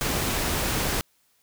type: noise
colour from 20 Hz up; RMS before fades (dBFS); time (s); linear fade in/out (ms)
pink; -26; 0.01-1.01; 0
effects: white hiss -66 dBFS RMS until 1.42 s